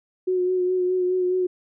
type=tone with vibrato; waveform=sine; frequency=365.5 Hz; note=F#4; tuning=21 cents flat; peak=-19 dBFS; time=0.27-1.47 s; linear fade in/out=10 ms; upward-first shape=sine; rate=4.8 Hz; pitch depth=24 cents each way; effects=none